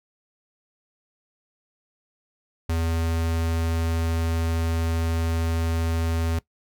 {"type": "tone", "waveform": "square", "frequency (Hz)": 82.41, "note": "E2", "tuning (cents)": 0, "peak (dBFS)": -23, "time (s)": [2.69, 6.39], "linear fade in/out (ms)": 5, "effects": ["noise-tail reverb RT60 0.1 s tail -19 dB re dry"]}